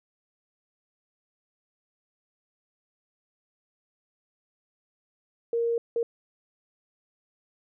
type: tone bursts at uneven times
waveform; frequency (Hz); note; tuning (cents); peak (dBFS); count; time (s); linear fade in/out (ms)
sine; 466.2; A#4; 0; -23; 2; 5.53-5.78 / 5.96-6.03; 2
effects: none